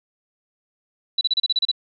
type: tone bursts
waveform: sine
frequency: 3951 Hz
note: B7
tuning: in tune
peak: -16 dBFS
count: 9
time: 1.18-1.715 s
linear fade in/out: 5 ms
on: 31 ms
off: 32 ms
effects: none